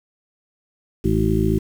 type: harmonic tone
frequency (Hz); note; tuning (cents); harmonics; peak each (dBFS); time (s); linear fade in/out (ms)
54.1; A1; -29; 1 / 2 / 3 / 4 / 6 / 7; -23 / -23 / -23 / -23 / -23 / -23; 1.04-1.59; 10
effects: 7-bit